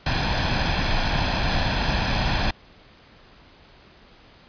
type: noise with comb filter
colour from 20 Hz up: pink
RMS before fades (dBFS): -22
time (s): 0.06-2.51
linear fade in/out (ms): 5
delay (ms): 1.2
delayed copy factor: +0.55
effects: pink hiss -51 dBFS RMS until 4.48 s + resampled to 11025 Hz